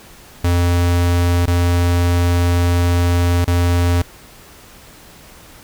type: tone with dropouts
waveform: square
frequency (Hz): 87.31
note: F2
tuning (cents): 0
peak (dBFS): -13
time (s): 0.44-4.02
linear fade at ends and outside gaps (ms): 5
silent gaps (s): 1.458-1.476 / 3.446-3.476
effects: pink hiss -42 dBFS RMS until 5.63 s